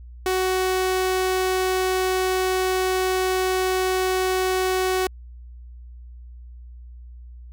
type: tone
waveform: sawtooth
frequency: 372.9 Hz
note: F#4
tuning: 14 cents sharp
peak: -16 dBFS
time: 0.26-5.07 s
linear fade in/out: 2 ms
effects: added 60 Hz sine -38 dBFS peak until 7.52 s